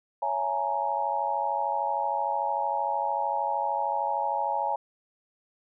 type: chord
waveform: sine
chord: A# half-diminished seventh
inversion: first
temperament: just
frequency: 559.4 / 671.3 / 839.1 / 932.3 Hz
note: C#5 / E5 / G#5 / A#5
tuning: +16 / +31 / +18 / 0 cents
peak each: -34 / -34 / -28 / -30 dBFS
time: 0.22-4.76 s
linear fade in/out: 5 ms
effects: none